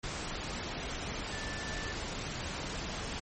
sine tone in noise, 1760 Hz, A6, in tune, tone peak -42 dBFS, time 1.32-1.93 s, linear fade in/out 10 ms, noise pink, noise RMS -38 dBFS, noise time 0.03-3.2 s, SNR -7 dB, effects MP3 32 kbps

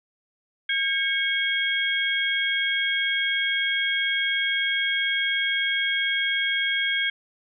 sine tone cluster, 1614 / 2209 / 3270 Hz, G#6 / C#7 / G#7, -50 / -7 / -28 cents, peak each -26 dBFS, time 0.69-7.1 s, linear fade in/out 5 ms, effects none

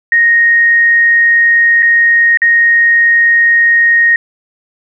sine tone with dropouts, 1864.7 Hz, A#6, in tune, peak -5 dBFS, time 0.12-4.16 s, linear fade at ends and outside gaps 2 ms, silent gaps 1.824-1.828 / 2.373-2.418 s, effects none

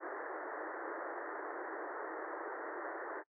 pink band-pass noise, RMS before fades -43 dBFS, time 0-3.24 s, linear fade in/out 50 ms, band 310 to 1900 Hz, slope 96 dB/octave, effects noise-tail reverb RT60 0.1 s tail -25 dB re dry

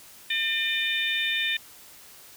harmonic tone, 602 Hz, D5, 43 cents sharp, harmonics 3 / 4 / 5 / 6, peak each -29 / -29 / -33 / -28 dBFS, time 0.3-1.57 s, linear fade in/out 5 ms, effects white hiss -49 dBFS RMS until 2.36 s

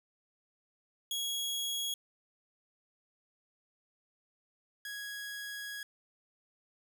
sawtooth tone pair in turn, 3322 / 1661 Hz, G#7 / G#6, 0 / 0 cents, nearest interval octave, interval 1200 cents, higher first, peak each -30 / -36 dBFS, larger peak first, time 1.11-1.94 / 4.85-5.83 s, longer second, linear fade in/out 2 ms, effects none

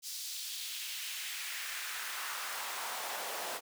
pink noise with high-pass filter sweep, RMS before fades -40 dBFS, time 0.02-3.61 s, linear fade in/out 50 ms, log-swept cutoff 5000 to 540 Hz, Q 1.5, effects none

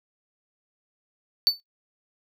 triangle tone with exponential decay, 4509 Hz, C#8, 29 cents sharp, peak -11 dBFS, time 1.47-1.6 s, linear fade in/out 0 ms, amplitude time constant 27 ms, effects noise-tail reverb RT60 0.1 s tail -18 dB re dry

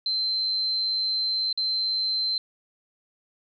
sine tone with dropouts, 4101 Hz, C8, 36 cents flat, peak -23 dBFS, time 0.06-2.38 s, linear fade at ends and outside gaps 2 ms, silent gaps 1.528-1.575 s, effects none

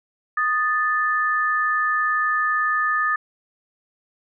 sine tone pair together, 1239 / 1756.8 Hz, D#6 / A6, -8 / -3 cents, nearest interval tritone, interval 605 cents, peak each -21 dBFS, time 0.37-3.16 s, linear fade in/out 5 ms, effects none

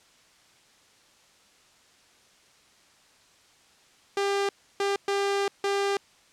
sawtooth tone bursts at uneven times, 398.7 Hz, G4, 29 cents sharp, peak -20 dBFS, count 4, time 4.17-4.49 / 4.8-4.96 / 5.08-5.48 / 5.64-5.97 s, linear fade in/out 2 ms, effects white hiss -59 dBFS RMS until 6.32 s + low-pass 7000 Hz 12 dB/octave

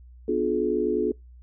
sine chord, B diminished seventh, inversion none, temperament just, 246.9 / 296.3 / 355.6 / 426.7 Hz, B3 / D4 / F4 / Ab4, 0 / +15 / +31 / +47 cents, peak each -30 / -29 / -26 / -25 dBFS, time 0.28-1.12 s, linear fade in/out 5 ms, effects noise-tail reverb RT60 0.2 s tail -25 dB re dry + added 61 Hz sine -45 dBFS peak until 1.42 s

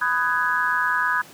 sine chord, G# minor seventh, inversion first, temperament just, 996.7 / 1245.9 / 1495.1 / 1661.2 Hz, B5 / D#6 / F#6 / G#6, +16 / +2 / +18 / 0 cents, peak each -25 / -26 / -25 / -23 dBFS, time 0.01-1.22 s, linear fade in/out 10 ms, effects pink hiss -45 dBFS RMS until 1.33 s + high-pass 150 Hz 12 dB/octave

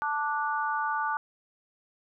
sine chord, D major, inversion second, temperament just, 881 / 1174.7 / 1468.3 Hz, A5 / D6 / F#6, +2 / 0 / -14 cents, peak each -30 / -31 / -32 dBFS, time 0.02-1.17 s, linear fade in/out 0 ms, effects none

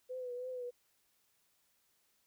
sine tone with vibrato, 500 Hz, B4, 21 cents sharp, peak -39 dBFS, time 0.09-0.71 s, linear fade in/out 20 ms, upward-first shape triangle, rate 3.1 Hz, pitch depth 53 cents each way, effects white hiss -75 dBFS RMS until 2.26 s

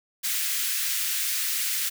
white high-pass noise, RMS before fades -27 dBFS, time 0.23-1.9 s, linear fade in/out 20 ms, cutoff 1600 Hz, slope 24 dB/octave, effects none

